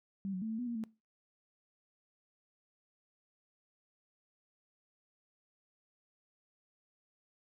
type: tone with pitch steps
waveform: sine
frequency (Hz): 195.4 / 184.5 / 221 / 222.3 / 245.8 / 236 / 221.7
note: G3 / F#3 / A3 / A3 / B3 / A#3 / A3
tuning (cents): -5 / -5 / +8 / +18 / -8 / +22 / +13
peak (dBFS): -35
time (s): 0.25-0.838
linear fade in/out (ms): 0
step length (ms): 84
effects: noise-tail reverb RT60 0.3 s tail -22 dB re dry